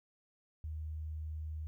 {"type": "tone", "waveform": "sine", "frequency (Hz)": 77.78, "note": "D#2", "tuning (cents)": 0, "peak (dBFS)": -38, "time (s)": [0.64, 1.67], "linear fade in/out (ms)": 0, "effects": ["13-bit"]}